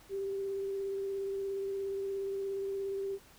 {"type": "tone with vibrato", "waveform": "sine", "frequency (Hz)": 392.2, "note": "G4", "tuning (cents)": 1, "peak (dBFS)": -33, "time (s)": [0.09, 3.19], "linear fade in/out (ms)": 50, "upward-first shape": "sine", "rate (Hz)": 17, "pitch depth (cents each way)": 15, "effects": ["pink hiss -59 dBFS RMS until 3.38 s"]}